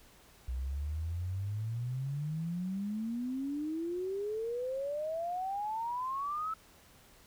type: exponential sweep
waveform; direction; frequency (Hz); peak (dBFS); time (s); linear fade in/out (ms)
sine; up; 61 to 1318.5; -33; 0.48-6.54; 5
effects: pink hiss -60 dBFS RMS until 7.26 s